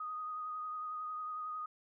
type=tone with vibrato; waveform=sine; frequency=1244.5 Hz; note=D#6; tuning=in tune; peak=-38 dBFS; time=0-1.66 s; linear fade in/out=5 ms; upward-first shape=sine; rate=11 Hz; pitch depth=21 cents each way; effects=none

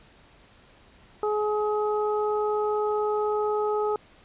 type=harmonic tone; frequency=422 Hz; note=G#4; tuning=28 cents sharp; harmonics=1 / 2 / 3; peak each=-24 / -30 / -32 dBFS; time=1.23-3.96 s; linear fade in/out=2 ms; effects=pink hiss -55 dBFS RMS until 4.24 s + resampled to 8000 Hz

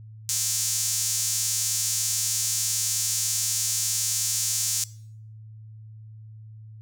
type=tone with high-pass filter; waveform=sawtooth; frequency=261.6 Hz; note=C4; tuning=in tune; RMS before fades=-26 dBFS; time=0.29-4.84 s; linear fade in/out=2 ms; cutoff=6600 Hz; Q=2.3; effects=noise-tail reverb RT60 0.6 s tail -21 dB re dry + added 109 Hz sine -41 dBFS peak until 6.81 s

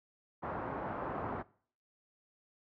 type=low-pass noise; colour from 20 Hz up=white; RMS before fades=-39 dBFS; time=0.42-1.43 s; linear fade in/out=20 ms; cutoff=1200 Hz; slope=24 dB/octave; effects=noise-tail reverb RT60 0.5 s tail -21 dB re dry + high-pass 60 Hz 12 dB/octave

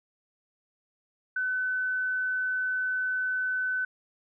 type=tone; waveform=sine; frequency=1510 Hz; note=F#6; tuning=35 cents sharp; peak=-26 dBFS; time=1.36-3.85 s; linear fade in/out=5 ms; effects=none

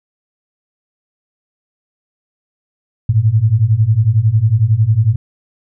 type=beating tone pair; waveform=sine; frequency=103.83 / 114.83 Hz; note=G#2 / A#2; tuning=0 / -26 cents; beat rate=11 Hz; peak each=-13 / -11 dBFS; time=3.09-5.16 s; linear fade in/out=5 ms; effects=none

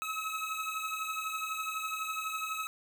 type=beating tone pair; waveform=25% pulse; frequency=1281 / 1293 Hz; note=E6 / E6; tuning=-50 / -34 cents; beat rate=12 Hz; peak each=-32 / -35 dBFS; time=0.02-2.67 s; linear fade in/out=0 ms; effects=none

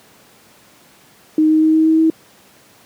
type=tone with pitch steps; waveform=sine; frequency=311.1 / 313.1 / 315.1 / 317.1 / 319.1 / 321.1 Hz; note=D#4 / D#4 / D#4 / D#4 / D#4 / E4; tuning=0 / +11 / +22 / +33 / +44 / -45 cents; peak=-9 dBFS; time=1.38-2.1 s; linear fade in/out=2 ms; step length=120 ms; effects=pink hiss -48 dBFS RMS until 2.85 s + high-pass 150 Hz 12 dB/octave

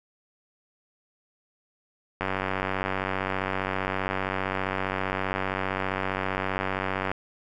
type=click train; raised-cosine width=0.5 ms; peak=-12 dBFS; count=468; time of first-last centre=2.21-7.115 s; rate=95.2 Hz; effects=none

